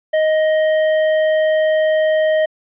sine tone with tanh clipping, 625 Hz, D#5, 8 cents sharp, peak -14 dBFS, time 0.13-2.46 s, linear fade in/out 10 ms, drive 11 dB, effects resampled to 8000 Hz

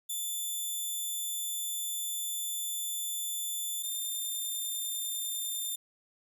5% pulse tone pair in turn, 3520 / 3590 Hz, A7 / A7, 0 / +34 cents, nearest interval unison, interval 34 cents, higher second, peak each -25 dBFS, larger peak neither, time 0.09-3.83 / 3.83-5.76 s, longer first, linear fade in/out 10 ms, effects none

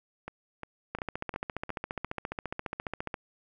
two click trains, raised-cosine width 0.5 ms, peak -18 / -23 dBFS, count 33 / 6, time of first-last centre 0.95-3.142 / 0.28-2.047 s, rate 14.6 / 2.83 Hz, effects none

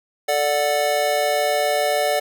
square chord, D major, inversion second, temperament just, 440.5 / 587.3 / 734.2 Hz, A4 / D5 / F#5, +2 / 0 / -14 cents, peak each -27 / -21 / -23 dBFS, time 0.28-2.2 s, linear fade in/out 10 ms, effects none

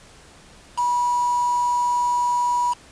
sine tone with quantisation, 972 Hz, B5, 28 cents flat, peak -18 dBFS, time 0.77-2.74 s, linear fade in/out 20 ms, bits 5, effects pink hiss -48 dBFS RMS until 2.91 s + resampled to 22050 Hz

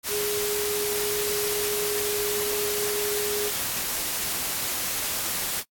sine tone in noise, 414.2 Hz, G#4, 5 cents flat, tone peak -27 dBFS, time 0.08-3.52 s, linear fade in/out 50 ms, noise white, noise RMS -28 dBFS, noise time 0.03-5.64 s, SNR -2 dB, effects noise-tail reverb RT60 0.1 s tail -26 dB re dry + AAC 64 kbps

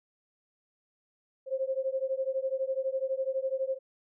sine beating tone pair, 525 / 537 Hz, C5 / C5, +6 / +45 cents, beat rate 12 Hz, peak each -31 / -32 dBFS, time 1.46-3.79 s, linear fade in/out 50 ms, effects none

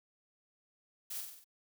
blue noise with echo, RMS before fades -41 dBFS, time 1.1-1.21 s, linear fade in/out 10 ms, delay 47 ms, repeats 5, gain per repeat -4 dB, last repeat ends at 1.445 s, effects none

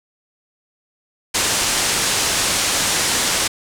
white low-pass noise, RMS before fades -19 dBFS, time 1.34-3.48 s, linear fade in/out 10 ms, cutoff 9100 Hz, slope 24 dB/octave, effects none

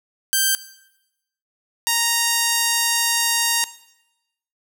5% pulse tone pair in turn, 1568 / 932.3 Hz, G6 / A#5, 0 / 0 cents, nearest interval major sixth, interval 900 cents, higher first, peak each -5 dBFS, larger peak neither, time 0.33-0.55 / 1.87-3.64 s, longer second, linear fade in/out 0 ms, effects noise-tail reverb RT60 0.9 s tail -17 dB re dry

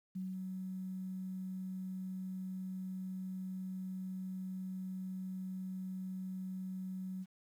sine tone with ADSR envelope, 187 Hz, F#3, 19 cents sharp, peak -37 dBFS, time 0.15-7.26 s, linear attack 12 ms, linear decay 180 ms, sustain -2 dB, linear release 43 ms, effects 11-bit

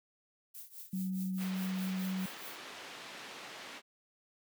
violet noise with tremolo, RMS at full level -46 dBFS, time 0.54-2.58 s, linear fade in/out 10 ms, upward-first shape triangle, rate 4.8 Hz, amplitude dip 90%
sine tone with vibrato, 187.8 Hz, F#3, 26 cents sharp, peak -33 dBFS, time 0.93-2.26 s, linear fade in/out 5 ms, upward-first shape triangle, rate 17 Hz, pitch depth 10 cents each way
white band-pass noise, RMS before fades -48 dBFS, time 1.37-3.82 s, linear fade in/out 50 ms, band 220 to 3300 Hz, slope 12 dB/octave
effects none

